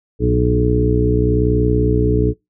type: harmonic tone with a mistuned harmonic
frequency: 61 Hz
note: B1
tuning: 21 cents flat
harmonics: 1 / 2 / 3 / 4 / 5 / 6 / 7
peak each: -18 / -18 / -23 / -26 / -20 / -27 / -18 dBFS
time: 0.19-2.34 s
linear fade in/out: 50 ms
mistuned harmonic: 2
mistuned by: -57 cents
effects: noise-tail reverb RT60 0.2 s tail -25 dB re dry